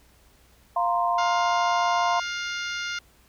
sine chord, F suspended fourth, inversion none, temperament equal, 698.5 / 932.3 / 1046.5 Hz, F5 / Bb5 / C6, 0 / 0 / 0 cents, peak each -24 / -27 / -25 dBFS, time 0.76-2.2 s, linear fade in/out 5 ms
harmonic tone, 705 Hz, F5, 16 cents sharp, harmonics 2 / 3 / 4 / 5 / 6 / 7 / 8 / 9, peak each -31 / -35 / -37 / -39 / -41 / -42 / -43 / -44 dBFS, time 1.18-2.99 s, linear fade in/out 5 ms
effects added 60 Hz sine -59 dBFS peak until 3.28 s + pink hiss -59 dBFS RMS until 3.28 s

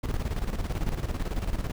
brown noise with tremolo, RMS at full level -27 dBFS, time 0.03-1.72 s, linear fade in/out 10 ms, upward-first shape square, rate 18 Hz, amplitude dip 65%, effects none

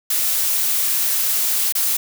blue noise with dropouts, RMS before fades -19 dBFS, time 0.1-1.97 s, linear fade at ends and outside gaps 5 ms, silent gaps 1.724-1.751 s, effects none

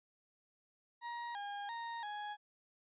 35% pulse tone with pitch steps, 947 / 812 / 930 / 833 Hz, A#5 / G#5 / A#5 / G#5, +27 / -39 / -4 / +5 cents, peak -39 dBFS, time 1.01-2.37 s, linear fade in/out 50 ms, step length 340 ms, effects resampled to 8000 Hz

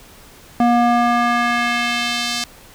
square tone with band-pass filter sweep, 238.6 Hz, A#3, 41 cents sharp, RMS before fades -17 dBFS, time 0.6-2.44 s, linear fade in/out 2 ms, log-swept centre 570 to 5000 Hz, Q 1.2, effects pink hiss -44 dBFS RMS until 2.74 s

